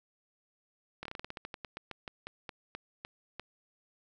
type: slowing click train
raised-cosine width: 0.3 ms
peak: -24 dBFS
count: 20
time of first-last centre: 1.03-3.396 s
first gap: 24 ms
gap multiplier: 1.16
effects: none